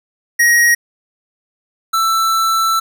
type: tone pair in turn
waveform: square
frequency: 1889 / 1329.6 Hz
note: A#6 / E6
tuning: +22 / +15 cents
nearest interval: tritone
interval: 607 cents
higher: first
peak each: -9 / -13 dBFS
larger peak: first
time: 0.39-0.75 / 1.93-2.8 s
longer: second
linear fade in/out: 10 ms
effects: none